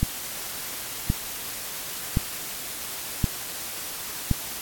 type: click train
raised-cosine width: 5 ms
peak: -8 dBFS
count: 5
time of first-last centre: 0.03-4.313 s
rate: 0.934 Hz
effects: white hiss -34 dBFS RMS until 4.61 s + AAC 64 kbps